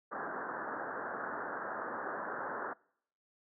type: low-pass noise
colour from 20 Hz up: white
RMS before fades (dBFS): -39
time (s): 0.11-2.74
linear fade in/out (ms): 20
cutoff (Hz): 1700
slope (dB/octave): 96
effects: noise-tail reverb RT60 0.7 s tail -26 dB re dry + high-pass 300 Hz 12 dB/octave